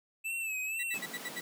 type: tone with vibrato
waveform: square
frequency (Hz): 2618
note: E7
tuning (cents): -13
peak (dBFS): -34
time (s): 0.24-0.99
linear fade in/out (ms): 20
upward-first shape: sine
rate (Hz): 2.1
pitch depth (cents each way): 69
type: tone bursts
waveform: 35% pulse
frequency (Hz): 1958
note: B6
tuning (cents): -15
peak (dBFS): -34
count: 6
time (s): 0.79-1.404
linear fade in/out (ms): 10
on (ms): 44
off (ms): 70
type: high-pass noise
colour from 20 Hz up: pink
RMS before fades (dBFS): -45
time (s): 0.94-1.41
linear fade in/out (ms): 2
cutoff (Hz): 160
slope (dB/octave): 48
effects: none